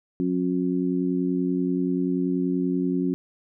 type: harmonic tone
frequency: 90.4 Hz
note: F#2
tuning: 40 cents flat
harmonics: 2 / 3 / 4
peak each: -26 / -24 / -29 dBFS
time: 0.2-3.14 s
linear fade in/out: 0 ms
effects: none